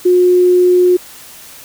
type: tone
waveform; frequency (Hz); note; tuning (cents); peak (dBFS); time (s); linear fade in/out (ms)
sine; 360; F#4; -47; -6; 0.05-0.97; 10
effects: white hiss -36 dBFS RMS until 1.64 s